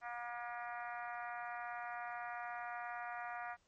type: harmonic tone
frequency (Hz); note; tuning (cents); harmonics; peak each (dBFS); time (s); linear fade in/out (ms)
239.2; A#3; +45; 3 / 4 / 5 / 6 / 7 / 8 / 9 / 10; -45 / -51 / -50 / -49 / -53 / -52 / -60 / -58; 0.01-3.57; 50
effects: pink hiss -75 dBFS RMS until 3.67 s + MP3 32 kbps